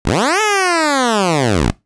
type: linear two-way sweep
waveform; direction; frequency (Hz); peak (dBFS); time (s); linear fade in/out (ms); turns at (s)
10% pulse; up then down; 32.59 to 440 to 40.75; -4; 0.05-1.72; 10; 0.41
effects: noise-tail reverb RT60 0.2 s tail -21 dB re dry + resampled to 22050 Hz